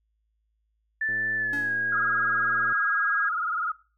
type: tone with pitch glide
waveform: sine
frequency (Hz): 1760 to 1642.1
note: A6 to G#6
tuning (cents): 0 to -20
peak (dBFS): -24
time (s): 1.01-3.29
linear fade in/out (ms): 5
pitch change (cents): -120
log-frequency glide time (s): 1.36-1.73
type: click train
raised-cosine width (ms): 2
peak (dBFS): -32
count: 184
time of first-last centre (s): 1.09-2.724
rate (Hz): 112
type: tone with exponential decay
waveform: square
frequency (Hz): 286.8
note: D4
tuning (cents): -41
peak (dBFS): -33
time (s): 1.53-1.99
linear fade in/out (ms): 1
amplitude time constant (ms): 99
type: tone with vibrato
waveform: sine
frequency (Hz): 1336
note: E6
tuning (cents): +23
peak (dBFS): -25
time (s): 1.92-3.72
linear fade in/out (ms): 5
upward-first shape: sine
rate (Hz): 20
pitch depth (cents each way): 120
effects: noise-tail reverb RT60 0.4 s tail -21 dB re dry + added 54 Hz sine -70 dBFS peak until 3.97 s